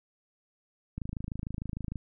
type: click train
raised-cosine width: 5 ms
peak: -23 dBFS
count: 27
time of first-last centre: 0.98-1.957 s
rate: 26.6 Hz
effects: none